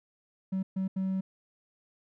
triangle tone bursts at uneven times, 190 Hz, F#3, 46 cents sharp, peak -25 dBFS, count 3, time 0.52-0.63 / 0.76-0.88 / 0.96-1.21 s, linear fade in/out 10 ms, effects tanh soft clip ceiling -22 dBFS

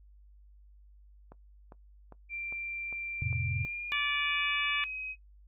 click train, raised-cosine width 1 ms, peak -35 dBFS, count 6, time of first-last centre 1.32-3.328 s, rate 2.49 Hz
sine tone with pitch glide, 2362 to 2532 Hz, D7 to D#7, +9 to +30 cents, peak -35 dBFS, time 2.29-5.16 s, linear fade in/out 50 ms, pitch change +121 cents, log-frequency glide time 3.47-4.63 s
sine chord, F major, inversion none, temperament equal, 87.31 / 110 / 130.81 Hz, F2 / A2 / C3, 0 / 0 / 0 cents, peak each -35 dBFS, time 3.22-3.65 s, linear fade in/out 0 ms
harmonic tone, 580 Hz, D5, 22 cents flat, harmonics 2 / 3 / 4 / 5 / 6, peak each -37 / -36 / -32 / -37 / -39 dBFS, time 3.92-4.84 s, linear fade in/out 0 ms
effects noise-tail reverb RT60 0.1 s tail -18 dB re dry + added 50 Hz sine -54 dBFS peak until 5.47 s

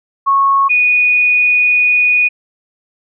sine tone pair in turn, 1100 / 2469 Hz, C#6 / D#7, -14 / -14 cents, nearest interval octave + major second, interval 1400 cents, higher second, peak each -8 dBFS, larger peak neither, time 0.26-0.69 / 0.69-2.29 s, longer second, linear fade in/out 20 ms, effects none

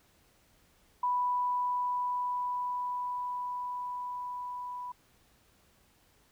sine tone with level ramp, 987.8 Hz, B5, in tune, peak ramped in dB -26 to -37 dBFS, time 1.03-4.92 s, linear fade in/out 5 ms, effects pink hiss -66 dBFS RMS until 6.31 s

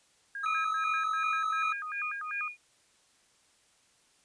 sine tone with vibrato, 1421 Hz, F6, 30 cents sharp, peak -35 dBFS, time 0.35-2.48 s, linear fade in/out 2 ms, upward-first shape square, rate 5.1 Hz, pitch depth 230 cents each way
triangle tone, 1291 Hz, E6, 37 cents flat, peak -27 dBFS, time 0.43-1.73 s, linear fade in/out 10 ms
sine tone with tremolo, 2439 Hz, D#7, 35 cents flat, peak -32 dBFS, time 0.46-2.57 s, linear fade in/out 0 ms, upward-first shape sine, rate 2.7 Hz, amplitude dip 100%
effects white hiss -66 dBFS RMS until 4.24 s + resampled to 22050 Hz

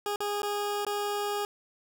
20% pulse tone with dropouts, 411.1 Hz, G#4, 18 cents flat, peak -24 dBFS, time 0.06-1.45 s, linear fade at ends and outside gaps 1 ms, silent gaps 0.16-0.204 / 0.42-0.431 / 0.849-0.866 s, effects none

